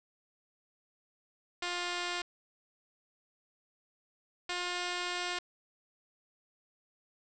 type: tone pair in turn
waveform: 5% pulse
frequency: 352.8 / 355.5 Hz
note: F4 / F4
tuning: +18 / +31 cents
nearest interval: unison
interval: 13 cents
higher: second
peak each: -22 dBFS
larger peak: neither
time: 1.62-2.22 / 4.49-5.39 s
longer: second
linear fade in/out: 5 ms
effects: resampled to 16000 Hz + 8-bit